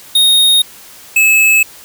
square tone pair in turn, 3719 / 2595 Hz, A#7 / E7, -5 / -28 cents, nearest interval tritone, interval 623 cents, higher first, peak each -7 dBFS, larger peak neither, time 0.15-0.62 / 1.16-1.63 s, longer neither, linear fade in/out 5 ms, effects white hiss -37 dBFS RMS until 1.84 s

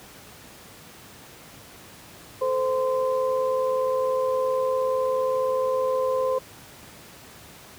sine tone cluster, 439.6 / 519 / 1033 Hz, A4 / C5 / C6, -2 / -14 / -22 cents, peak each -31 / -22 / -29 dBFS, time 2.41-6.39 s, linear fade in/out 10 ms, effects pink hiss -46 dBFS RMS until 7.78 s + high-pass 80 Hz 12 dB/octave

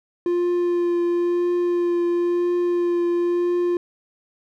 triangle tone with vibrato, 349.2 Hz, F4, in tune, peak -16 dBFS, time 0.26-3.77 s, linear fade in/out 2 ms, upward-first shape triangle, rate 0.98 Hz, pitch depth 15 cents each way, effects none

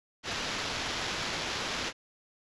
white noise with sample-and-hold, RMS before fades -34 dBFS, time 0.23-1.93 s, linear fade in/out 50 ms, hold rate 8820 Hz, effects resampled to 22050 Hz

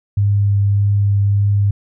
sine tone with vibrato, 101 Hz, G#2, 48 cents flat, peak -11 dBFS, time 0.17-1.71 s, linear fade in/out 5 ms, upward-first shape triangle, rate 1.7 Hz, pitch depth 11 cents each way, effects none

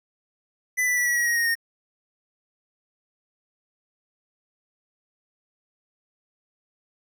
square tone with pitch steps, 2000 / 1977 / 1954.3 / 1931.9 / 1909.7 / 1887.7 / 1866.1 / 1844.6 Hz, B6 / B6 / B6 / B6 / A#6 / A#6 / A#6 / A#6, +21 / +1 / -19 / -39 / +41 / +21 / +1 / -19 cents, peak -21 dBFS, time 0.77-1.554 s, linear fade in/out 20 ms, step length 98 ms, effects none

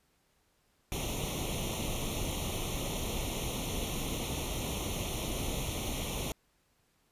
pink noise with comb filter, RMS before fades -35 dBFS, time 0.92-6.32 s, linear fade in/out 0 ms, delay 0.31 ms, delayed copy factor +0.9, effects pink hiss -72 dBFS RMS until 7.11 s + resampled to 32000 Hz

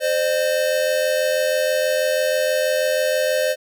square tone pair together, 521 / 607.2 Hz, C5 / D#5, -7 / -42 cents, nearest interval minor third, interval 265 cents, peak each -21 dBFS, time 0-3.56 s, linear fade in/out 50 ms, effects none

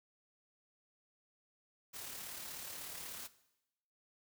white noise with amplitude modulation, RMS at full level -45 dBFS, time 1.93-3.28 s, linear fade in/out 20 ms, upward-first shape sine, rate 36.4 Hz, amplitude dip 35%, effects noise-tail reverb RT60 0.9 s tail -17 dB re dry

